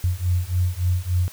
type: beating tone pair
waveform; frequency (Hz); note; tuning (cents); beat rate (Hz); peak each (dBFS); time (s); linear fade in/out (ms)
sine; 88 / 91.5; F2 / F#2; +14 / -19; 3.5; -22; 0.04-1.28; 0
effects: white hiss -43 dBFS RMS until 1.32 s